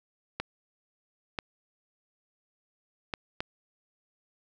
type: clicks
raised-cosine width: 0.3 ms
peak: -15 dBFS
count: 4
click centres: 0.4 / 1.388 / 3.138 / 3.405 s
effects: none